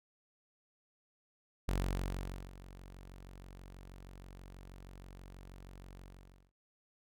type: tone with ADSR envelope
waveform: sawtooth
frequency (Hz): 46.25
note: F#1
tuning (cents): 0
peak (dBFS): -27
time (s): 1.68-6.52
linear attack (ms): 6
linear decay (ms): 820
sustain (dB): -19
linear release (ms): 510
effects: none